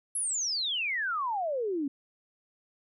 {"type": "exponential sweep", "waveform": "sine", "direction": "down", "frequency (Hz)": [11175, 267.1], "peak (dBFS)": -28, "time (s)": [0.15, 1.88], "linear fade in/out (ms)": 5, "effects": []}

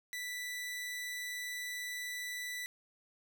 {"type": "tone", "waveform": "sawtooth", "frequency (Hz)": 1975.5, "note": "B6", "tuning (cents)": 0, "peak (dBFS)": -35, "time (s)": [0.13, 2.66], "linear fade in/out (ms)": 0, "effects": []}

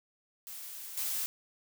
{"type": "noise with level steps", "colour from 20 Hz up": "blue", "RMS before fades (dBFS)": [-44, -34], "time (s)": [0.47, 1.26], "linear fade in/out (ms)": 0, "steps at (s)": 0.97, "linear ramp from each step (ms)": 5, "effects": []}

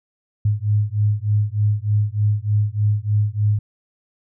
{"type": "beating tone pair", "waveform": "sine", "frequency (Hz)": [103.2, 106.5], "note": ["G#2", "G#2"], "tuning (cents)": [-10, 44], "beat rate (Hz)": 3.3, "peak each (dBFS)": -19, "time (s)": [0.45, 3.59], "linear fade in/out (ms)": 5, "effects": []}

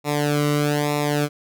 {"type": "tone with flanger", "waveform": "sawtooth", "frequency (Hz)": 147, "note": "D3", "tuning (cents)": 2, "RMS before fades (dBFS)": -21, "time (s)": [0.04, 1.29], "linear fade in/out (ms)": 50, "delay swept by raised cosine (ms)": [0.64, 1.2], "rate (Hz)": 1.1, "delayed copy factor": -0.9, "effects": []}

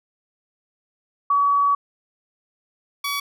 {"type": "tone pair in turn", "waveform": ["sine", "15% pulse"], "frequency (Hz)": [1135, 1135], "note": ["C#6", "C#6"], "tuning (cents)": [41, 41], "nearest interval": "unison", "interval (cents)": 0, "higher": "neither", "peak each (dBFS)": [-15, -17], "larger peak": "first", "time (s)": [[1.3, 1.75], [3.04, 3.2]], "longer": "first", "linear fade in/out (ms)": 5, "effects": []}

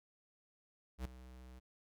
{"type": "tone with ADSR envelope", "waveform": "square", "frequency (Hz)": 63.2, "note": "B1", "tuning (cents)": 41, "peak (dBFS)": -37, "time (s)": [0.98, 1.6], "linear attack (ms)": 73, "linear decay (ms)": 3, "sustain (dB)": -16, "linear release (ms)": 18, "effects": []}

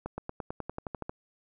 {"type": "accelerating click train", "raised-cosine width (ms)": 1, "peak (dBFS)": -21, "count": 12, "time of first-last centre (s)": [0.06, 1.095], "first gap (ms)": 120, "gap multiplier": 0.95, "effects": []}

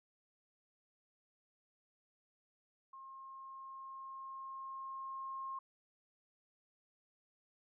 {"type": "tone with level ramp", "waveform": "sine", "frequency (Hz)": 1070, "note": "C6", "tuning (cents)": 38, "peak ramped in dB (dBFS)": [-50, -40], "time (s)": [2.93, 5.59], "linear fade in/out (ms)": 5, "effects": []}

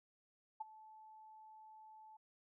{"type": "tone with ADSR envelope", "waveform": "sine", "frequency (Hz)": 870, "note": "A5", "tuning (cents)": -20, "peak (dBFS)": -38, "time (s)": [0.6, 2.17], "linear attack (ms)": 10, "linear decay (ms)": 19, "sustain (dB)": -18, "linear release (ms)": 7, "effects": []}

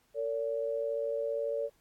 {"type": "tone pair together", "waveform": "sine", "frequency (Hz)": [453.6, 571.5], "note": ["A#4", "D5"], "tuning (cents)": [-47, -47], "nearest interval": "major third", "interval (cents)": 400, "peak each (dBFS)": [-34, -32], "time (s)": [0.14, 1.7], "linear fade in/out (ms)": 50, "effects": ["pink hiss -70 dBFS RMS until 1.8 s", "AAC 64 kbps"]}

